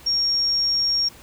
sine tone, 5560 Hz, F8, 9 cents flat, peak -18 dBFS, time 0.06-1.09 s, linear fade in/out 10 ms, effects added 61 Hz sine -49 dBFS peak until 1.22 s + pink hiss -46 dBFS RMS until 1.22 s

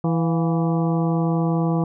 harmonic tone with a mistuned harmonic, 164.81 Hz, E3, in tune, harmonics 1 / 2 / 3 / 4 / 5 / 6 / 7, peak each -19 / -25 / -29 / -31 / -33 / -35 / -36 dBFS, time 0.04-1.84 s, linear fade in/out 2 ms, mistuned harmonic 4, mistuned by +93 cents, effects none

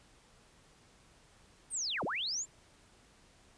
sine linear two-way sweep, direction down then up, 9150 to 114.8 to 7490 Hz, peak -33 dBFS, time 1.7-2.46 s, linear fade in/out 50 ms, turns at 2.04 s, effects pink hiss -63 dBFS RMS until 3.57 s + resampled to 22050 Hz

